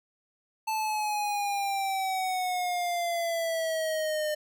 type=exponential sweep; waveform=square; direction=down; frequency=880 to 604 Hz; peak=-28 dBFS; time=0.67-4.35 s; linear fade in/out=10 ms; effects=none